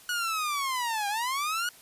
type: linear two-way sweep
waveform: sawtooth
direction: down then up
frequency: 1467 to 797 to 1467 Hz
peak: -24 dBFS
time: 0.09-1.69 s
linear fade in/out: 2 ms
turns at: 1.08 s
effects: white hiss -53 dBFS RMS until 1.81 s + resampled to 32000 Hz